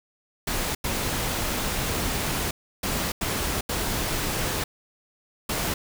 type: noise bursts at uneven times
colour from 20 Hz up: pink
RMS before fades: -27 dBFS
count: 6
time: 0.47-0.75 / 0.84-2.51 / 2.83-3.12 / 3.21-3.61 / 3.69-4.64 / 5.49-5.74 s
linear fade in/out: 5 ms
effects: none